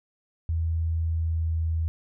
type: tone with pitch glide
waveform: sine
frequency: 81.8 to 81.23 Hz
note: E2 to E2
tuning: -13 to -25 cents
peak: -23 dBFS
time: 0.49-1.88 s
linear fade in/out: 0 ms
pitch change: -12 cents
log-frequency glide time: 1.06-1.61 s
effects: none